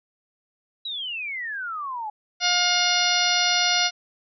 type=exponential sweep; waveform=sine; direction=down; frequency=3951 to 825 Hz; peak=-28 dBFS; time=0.85-2.1 s; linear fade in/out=5 ms
type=harmonic tone; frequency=712 Hz; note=F5; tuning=33 cents sharp; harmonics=1 / 2 / 3 / 4 / 5 / 6 / 7 / 8; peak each=-27 / -27 / -27 / -27 / -27 / -27 / -27 / -27 dBFS; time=2.4-3.91 s; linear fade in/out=50 ms
effects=none